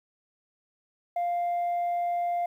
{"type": "tone", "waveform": "sine", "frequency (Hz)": 698.5, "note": "F5", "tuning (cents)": 0, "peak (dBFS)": -23, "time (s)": [1.16, 2.46], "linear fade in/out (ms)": 5, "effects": ["tanh soft clip ceiling -24 dBFS", "10-bit"]}